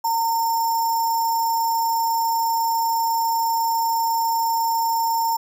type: tone with sample-and-hold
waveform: sine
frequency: 914 Hz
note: A#5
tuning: 34 cents flat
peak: -18 dBFS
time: 0.04-5.37 s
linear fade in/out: 10 ms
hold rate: 6300 Hz
effects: none

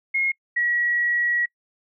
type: tone pair in turn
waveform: sine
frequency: 2154 / 1919 Hz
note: C7 / A#6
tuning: +50 / +50 cents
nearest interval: major second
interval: 200 cents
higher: first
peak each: -19 dBFS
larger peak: neither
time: 0.14-0.32 / 0.56-1.46 s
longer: second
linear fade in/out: 10 ms
effects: noise-tail reverb RT60 0.1 s tail -26 dB re dry

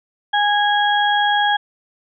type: harmonic tone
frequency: 825 Hz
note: G#5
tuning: 12 cents flat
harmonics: 1 / 2 / 4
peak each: -16 / -19 / -22 dBFS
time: 0.33-1.57 s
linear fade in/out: 10 ms
effects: none

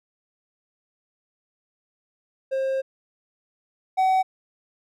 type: tone pair in turn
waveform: triangle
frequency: 533 / 755.1 Hz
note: C5 / F#5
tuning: +32 / +35 cents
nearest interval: tritone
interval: 603 cents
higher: second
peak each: -20 / -15 dBFS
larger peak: second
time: 2.51-2.82 / 3.97-4.23 s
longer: first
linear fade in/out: 20 ms
effects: none

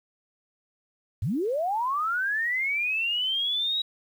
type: linear sweep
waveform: sine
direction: up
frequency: 78.4 to 3863 Hz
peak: -24 dBFS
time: 1.22-3.82 s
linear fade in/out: 5 ms
effects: 9-bit

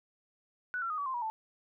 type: tone with pitch steps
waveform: sine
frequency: 1480 / 1357.2 / 1244.5 / 1141.2 / 1046.5 / 959.7 / 880 Hz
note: F#6 / F6 / D#6 / C#6 / C6 / B5 / A5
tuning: 0 / -50 / 0 / +50 / 0 / -50 / 0 cents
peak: -32 dBFS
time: 0.74-1.3 s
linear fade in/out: 0 ms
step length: 80 ms
effects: none

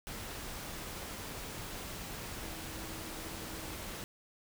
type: tone in noise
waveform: sine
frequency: 321.1 Hz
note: E4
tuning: 45 cents flat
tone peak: -50 dBFS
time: 2.43-3.74 s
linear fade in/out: 0 ms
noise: pink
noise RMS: -43 dBFS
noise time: 0.07-4.04 s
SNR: -10 dB
effects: none

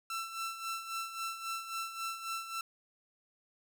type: tone with tremolo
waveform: sawtooth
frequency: 1339 Hz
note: E6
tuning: 27 cents sharp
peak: -31 dBFS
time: 0.1-2.61 s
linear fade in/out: 2 ms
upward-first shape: sine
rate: 3.7 Hz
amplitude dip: 65%
effects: none

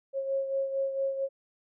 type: beating tone pair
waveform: sine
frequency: 542 / 546.4 Hz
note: C#5 / C#5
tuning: -39 / -25 cents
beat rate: 4.4 Hz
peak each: -28 / -36 dBFS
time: 0.13-1.29 s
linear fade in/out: 50 ms
effects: none

